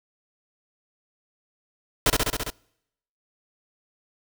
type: noise with echo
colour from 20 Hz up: pink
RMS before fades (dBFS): -19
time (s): 2.06-2.1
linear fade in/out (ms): 2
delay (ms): 67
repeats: 6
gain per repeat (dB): -2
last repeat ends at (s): 2.502
effects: noise-tail reverb RT60 0.8 s tail -26 dB re dry